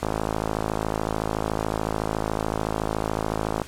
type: click train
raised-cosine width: 1 ms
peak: -10 dBFS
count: 194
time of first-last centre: 0.03-3.617 s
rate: 53.8 Hz
effects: pink hiss -42 dBFS RMS until 3.67 s + low-pass 11000 Hz 12 dB/octave